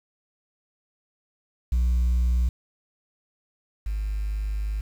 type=tone pair in turn; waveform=sine; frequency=60.8 / 51.35 Hz; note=B1 / G#1; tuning=-26 / -19 cents; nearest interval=minor third; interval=293 cents; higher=first; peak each=-16 / -24 dBFS; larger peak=first; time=1.72-2.49 / 3.86-4.81 s; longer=second; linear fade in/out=5 ms; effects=tanh soft clip ceiling -18 dBFS + 8-bit